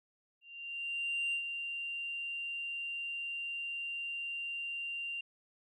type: tone with ADSR envelope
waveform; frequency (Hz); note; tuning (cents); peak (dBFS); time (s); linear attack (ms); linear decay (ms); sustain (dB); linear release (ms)
sine; 2778; F7; -10; -29; 0.41-5.21; 920; 87; -7; 5
effects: tanh soft clip ceiling -29 dBFS